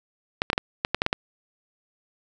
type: clicks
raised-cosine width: 0.3 ms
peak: -5 dBFS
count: 9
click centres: 0.419 / 0.501 / 0.531 / 0.579 / 0.849 / 0.946 / 1.019 / 1.064 / 1.129 s
effects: none